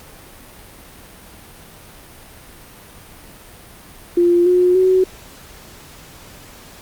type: tone with pitch steps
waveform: sine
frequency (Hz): 348.1 / 360.4 / 373.1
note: F4 / F#4 / F#4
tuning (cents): -6 / -45 / +14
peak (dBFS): -10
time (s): 4.17-5.04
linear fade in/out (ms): 5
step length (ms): 290
effects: pink hiss -41 dBFS RMS until 6.81 s + Opus 48 kbps